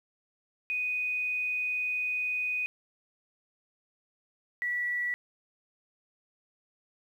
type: tone pair in turn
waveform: sine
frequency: 2489 / 1949 Hz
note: D#7 / B6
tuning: 0 / -23 cents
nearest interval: major third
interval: 423 cents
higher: first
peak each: -28 dBFS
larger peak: neither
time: 0.7-2.66 / 4.62-5.14 s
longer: first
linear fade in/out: 0 ms
effects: 10-bit